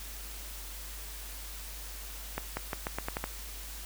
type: accelerating click train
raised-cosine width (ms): 0.5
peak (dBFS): -17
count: 8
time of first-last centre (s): 2.38-3.241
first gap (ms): 190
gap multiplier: 0.85
effects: added 50 Hz sine -43 dBFS peak until 3.85 s + white hiss -45 dBFS RMS until 3.85 s